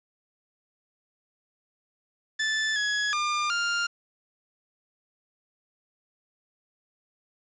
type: tone with pitch steps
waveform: sawtooth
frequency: 1752 / 1680 / 1201 / 1400 Hz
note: A6 / G#6 / D6 / F6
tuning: -8 / +19 / +38 / +4 cents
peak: -21 dBFS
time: 2.39-3.87 s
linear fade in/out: 10 ms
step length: 370 ms
effects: resampled to 16000 Hz + 8-bit